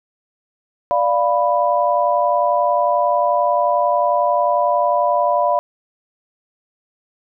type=chord; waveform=sine; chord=B diminished; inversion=first; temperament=equal; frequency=587.3 / 698.5 / 987.8 Hz; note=D5 / F5 / B5; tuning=0 / 0 / 0 cents; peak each=-18 dBFS; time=0.91-5.59 s; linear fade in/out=0 ms; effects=none